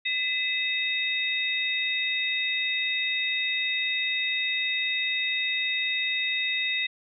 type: tone cluster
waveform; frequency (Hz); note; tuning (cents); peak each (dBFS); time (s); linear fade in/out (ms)
sine; 2014 / 2595 / 3729; B6 / E7 / A#7; +33 / -28 / 0; -29; 0.05-6.87; 10
effects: none